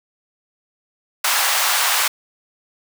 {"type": "high-pass noise", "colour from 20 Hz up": "pink", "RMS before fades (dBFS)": -18, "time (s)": [1.24, 2.08], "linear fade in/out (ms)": 5, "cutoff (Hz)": 800, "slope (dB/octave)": 24, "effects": []}